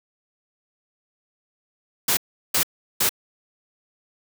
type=noise bursts; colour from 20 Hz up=white; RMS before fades=-20 dBFS; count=3; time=2.08-3.093 s; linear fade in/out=5 ms; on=91 ms; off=370 ms; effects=none